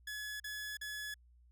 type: tone bursts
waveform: sawtooth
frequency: 1700 Hz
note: G#6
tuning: 40 cents sharp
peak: -37 dBFS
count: 3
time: 0.07-1.142 s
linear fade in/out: 5 ms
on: 330 ms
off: 41 ms
effects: added 60 Hz sine -61 dBFS peak until 1.51 s